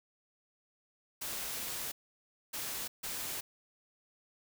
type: noise bursts at uneven times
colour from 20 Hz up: white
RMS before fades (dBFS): -39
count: 3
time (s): 1.21-1.92 / 2.53-2.88 / 3.03-3.41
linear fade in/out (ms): 10
effects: none